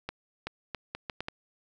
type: accelerating click train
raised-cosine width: 0.3 ms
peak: -18 dBFS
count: 7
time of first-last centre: 0.09-1.284 s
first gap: 380 ms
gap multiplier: 0.73
effects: none